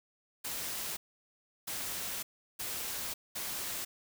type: noise bursts at uneven times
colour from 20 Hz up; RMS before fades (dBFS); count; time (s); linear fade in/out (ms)
white; -38; 4; 0.44-0.97 / 1.67-2.23 / 2.59-3.14 / 3.35-3.85; 10
effects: none